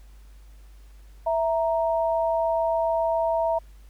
sine tone pair together, 659 / 932 Hz, E5 / A#5, -1 / -1 cents, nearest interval tritone, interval 600 cents, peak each -22 / -26 dBFS, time 1.26-3.59 s, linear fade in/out 10 ms, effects added 50 Hz sine -45 dBFS peak until 3.89 s + pink hiss -61 dBFS RMS until 3.89 s

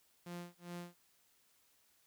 sawtooth tone with tremolo, 174.61 Hz, F3, in tune, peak -39 dBFS, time 0.26-0.96 s, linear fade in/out 5 ms, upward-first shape sine, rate 2.5 Hz, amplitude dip 100%, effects white hiss -72 dBFS RMS until 2.06 s

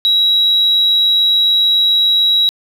sine tone, 3871 Hz, B7, 35 cents flat, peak -8 dBFS, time 0.05-2.49 s, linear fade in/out 0 ms, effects tanh soft clip ceiling -5 dBFS + 7-bit

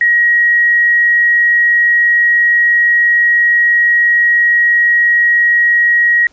sine tone, 1897 Hz, A#6, 30 cents sharp, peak -7 dBFS, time 0.01-6.27 s, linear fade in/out 2 ms, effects pink hiss -51 dBFS RMS until 6.32 s + resampled to 16000 Hz

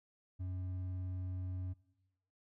triangle tone with hard clipping, 91.9 Hz, F#2, 11 cents flat, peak -39 dBFS, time 0.39-1.74 s, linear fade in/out 20 ms, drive 8 dB, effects noise-tail reverb RT60 1.0 s tail -21 dB re dry

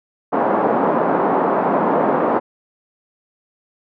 white band-pass noise, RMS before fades -17 dBFS, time 0.32-2.4 s, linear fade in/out 20 ms, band 190 to 1000 Hz, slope 24 dB/octave, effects none

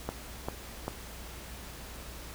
click train, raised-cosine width 1 ms, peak -18 dBFS, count 3, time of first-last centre 0.09-0.881 s, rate 2.53 Hz, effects added 60 Hz sine -47 dBFS peak until 2.34 s + pink hiss -46 dBFS RMS until 2.34 s

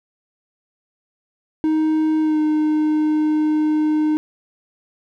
triangle tone with pitch glide, 312.7 to 306.6 Hz, D#4 to D#4, +9 to -25 cents, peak -13 dBFS, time 1.64-4.17 s, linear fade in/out 0 ms, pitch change -34 cents, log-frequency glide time 2.21-2.39 s, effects none

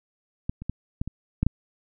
clicks, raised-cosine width 5 ms, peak -14 / -24 / -15 / -14 / -20 / -9 / -7 dBFS, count 7, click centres 0.495 / 0.62 / 0.696 / 1.015 / 1.076 / 1.43 / 1.466 s, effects none

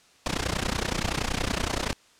pink noise with amplitude modulation, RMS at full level -24 dBFS, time 0.26-1.93 s, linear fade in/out 0 ms, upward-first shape sine, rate 30.6 Hz, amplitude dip 90%, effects white hiss -58 dBFS RMS until 2.19 s + low-pass 7000 Hz 12 dB/octave

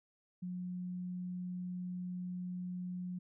sine tone, 180.3 Hz, F#3, 45 cents flat, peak -38 dBFS, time 0.42-3.19 s, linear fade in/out 10 ms, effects none

